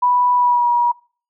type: tone with pitch glide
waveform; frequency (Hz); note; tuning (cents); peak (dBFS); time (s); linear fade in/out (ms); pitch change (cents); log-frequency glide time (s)
sine; 985 to 959.7; B5 to B5; -5 to -50; -12; 0.02-0.92; 10; -45; 0.35-0.68
effects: noise-tail reverb RT60 0.4 s tail -22 dB re dry